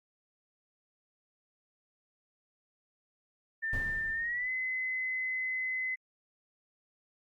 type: tone with pitch glide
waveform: sine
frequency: 1792 to 2035 Hz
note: A6 to C7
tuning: +31 to -49 cents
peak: -31 dBFS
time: 3.62-5.96 s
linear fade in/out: 20 ms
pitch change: +220 cents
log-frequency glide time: 4.13-4.5 s
type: noise with exponential decay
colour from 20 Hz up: brown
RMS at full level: -35 dBFS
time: 3.73-4.7 s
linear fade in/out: 2 ms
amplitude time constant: 210 ms
effects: Opus 48 kbps